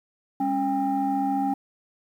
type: tone cluster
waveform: sine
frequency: 201.1 / 275.5 / 798 Hz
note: G3 / C#4 / G5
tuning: +44 / -11 / +31 cents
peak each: -31 / -24 / -24 dBFS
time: 0.4-1.54 s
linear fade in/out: 5 ms
effects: tanh soft clip ceiling -16 dBFS + 9-bit